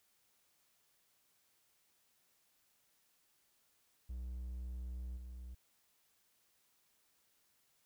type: tone with level steps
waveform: triangle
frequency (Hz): 61.74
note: B1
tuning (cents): 0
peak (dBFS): -39 / -44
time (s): 4.09-5.55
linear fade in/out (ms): 10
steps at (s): 5.16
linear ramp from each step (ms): 20
effects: white hiss -75 dBFS RMS until 7.85 s